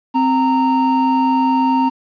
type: tone pair together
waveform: triangle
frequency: 261.6 / 924.7 Hz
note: C4 / A#5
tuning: 0 / -14 cents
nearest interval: octave + minor seventh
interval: 2186 cents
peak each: -13 dBFS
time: 0.14-1.9 s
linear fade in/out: 20 ms
effects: resampled to 11025 Hz + 8-bit